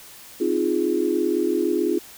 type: chord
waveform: sine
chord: F minor seventh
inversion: second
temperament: equal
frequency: 261.6 / 311.1 / 349.2 / 415.3 Hz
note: C4 / Eb4 / F4 / Ab4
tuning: 0 / 0 / 0 / 0 cents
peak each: -28 / -25 / -22 / -25 dBFS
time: 0.4-1.99 s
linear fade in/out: 10 ms
effects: white hiss -44 dBFS RMS until 2.17 s